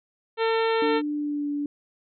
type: harmonic tone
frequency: 451 Hz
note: A4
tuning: 43 cents sharp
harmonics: 1 / 2 / 3 / 4 / 5 / 6 / 7 / 8 / 9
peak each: -22 / -28 / -32 / -34 / -36 / -38 / -39 / -40 / -41 dBFS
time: 0.37-1.02 s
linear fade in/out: 50 ms
type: tone with pitch glide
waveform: sine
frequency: 295.9 to 289.8 Hz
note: D4 to D4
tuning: +13 to -23 cents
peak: -25 dBFS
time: 0.82-1.66 s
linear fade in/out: 2 ms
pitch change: -36 cents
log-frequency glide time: 1.14-1.49 s
effects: none